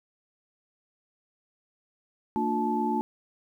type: tone cluster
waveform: sine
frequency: 227.5 / 295.4 / 356.7 / 870 Hz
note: A#3 / D4 / F4 / A5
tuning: -42 / +10 / +37 / -20 cents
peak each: -29 / -32 / -32 / -28 dBFS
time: 2.36-3.01 s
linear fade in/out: 0 ms
effects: 10-bit